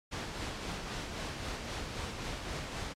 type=noise with tremolo; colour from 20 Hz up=pink; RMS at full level=-37 dBFS; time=0.11-2.94 s; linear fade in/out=20 ms; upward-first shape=sine; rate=3.8 Hz; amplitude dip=35%; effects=low-pass 6000 Hz 12 dB/octave + MP3 96 kbps